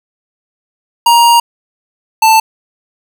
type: tone pair in turn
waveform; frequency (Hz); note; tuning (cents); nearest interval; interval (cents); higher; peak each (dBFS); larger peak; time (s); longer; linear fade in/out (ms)
square; 941 / 885.4; A#5 / A5; +16 / +11; minor second; 105; first; -5; neither; 1.06-1.4 / 2.22-2.4; first; 5
effects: none